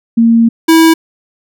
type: tone pair in turn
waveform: sine / square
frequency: 230 / 325.3 Hz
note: A#3 / E4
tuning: -23 / -23 cents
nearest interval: tritone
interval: 600 cents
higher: second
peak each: -4 dBFS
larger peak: neither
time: 0.17-0.49 / 0.68-0.94 s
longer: first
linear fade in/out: 10 ms
effects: none